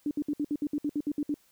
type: tone bursts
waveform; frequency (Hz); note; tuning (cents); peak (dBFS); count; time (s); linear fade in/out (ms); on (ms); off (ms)
sine; 293.7; D4; 0; -26; 12; 0.06-1.342; 2; 50; 62
effects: white hiss -65 dBFS RMS until 1.51 s